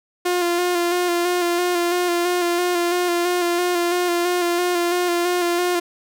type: tone with vibrato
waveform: sawtooth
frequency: 351.4 Hz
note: F4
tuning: 11 cents sharp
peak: -14 dBFS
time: 0.25-5.8 s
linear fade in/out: 10 ms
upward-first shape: square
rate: 3 Hz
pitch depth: 25 cents each way
effects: none